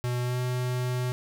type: tone with pitch glide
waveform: square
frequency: 123.1 to 125.18 Hz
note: B2 to B2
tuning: -5 to +24 cents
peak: -27 dBFS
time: 0.04-1.12 s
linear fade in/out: 0 ms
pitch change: +29 cents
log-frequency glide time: 0.21-0.39 s
effects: none